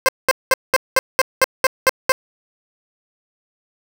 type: tone bursts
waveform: 15% pulse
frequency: 524 Hz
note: C5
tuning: 2 cents sharp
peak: -4 dBFS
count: 10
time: 0.06-2.12 s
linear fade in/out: 0 ms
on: 26 ms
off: 200 ms
effects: none